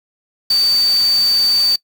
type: tone in noise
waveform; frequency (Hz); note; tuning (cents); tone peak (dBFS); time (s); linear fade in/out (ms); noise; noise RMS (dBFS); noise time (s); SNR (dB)
sine; 4590; D8; -40; -11; 0.5-1.76; 5; white; -28; 0.5-1.76; +14
effects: noise-tail reverb RT60 0.1 s tail -22 dB re dry